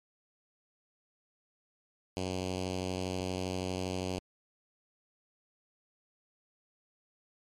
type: tone with notch filter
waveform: 5% pulse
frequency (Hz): 92.5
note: F#2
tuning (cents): 0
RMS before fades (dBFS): -35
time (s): 2.17-4.19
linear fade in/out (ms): 0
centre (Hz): 1300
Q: 0.53
effects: low-pass 7000 Hz 12 dB/octave + MP3 64 kbps